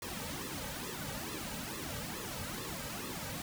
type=noise with flanger; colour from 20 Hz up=pink; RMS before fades=-41 dBFS; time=0.02-3.42 s; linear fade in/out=2 ms; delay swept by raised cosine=1.3 to 2.9 ms; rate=2.3 Hz; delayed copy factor=-0.95; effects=none